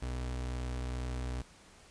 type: tone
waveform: 35% pulse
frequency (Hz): 62.3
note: B1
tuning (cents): +16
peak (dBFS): -33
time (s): 0.02-1.42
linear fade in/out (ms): 5
effects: pink hiss -58 dBFS RMS until 1.9 s + resampled to 22050 Hz